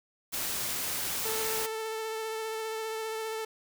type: noise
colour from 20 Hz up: white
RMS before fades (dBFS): -33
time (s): 0.32-1.67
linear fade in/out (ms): 20
type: tone with vibrato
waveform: sawtooth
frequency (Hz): 441.8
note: A4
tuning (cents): +7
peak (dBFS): -29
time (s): 1.25-3.45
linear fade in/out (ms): 5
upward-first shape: triangle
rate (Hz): 15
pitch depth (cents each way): 20
effects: none